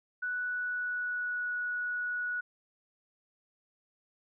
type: tone with pitch glide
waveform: sine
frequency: 1480 to 1465.5 Hz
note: F#6 to F#6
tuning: 0 to -17 cents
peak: -31 dBFS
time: 0.22-2.41 s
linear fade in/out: 10 ms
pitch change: -17 cents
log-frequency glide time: 0.33-1.55 s
effects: none